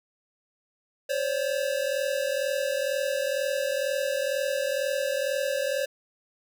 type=tone pair together; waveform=square; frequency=529 / 571.1 Hz; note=C5 / D5; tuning=+19 / -49 cents; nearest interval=minor second; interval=132 cents; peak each=-29 / -29 dBFS; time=1.09-5.86 s; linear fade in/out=10 ms; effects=none